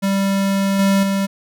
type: tone with level steps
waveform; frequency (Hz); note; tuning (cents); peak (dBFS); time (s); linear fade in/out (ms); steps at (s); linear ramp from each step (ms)
square; 196; G3; 0; -16 / -13 / -17; 0.02-1.27; 20; 0.79 / 1.03; 2
effects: none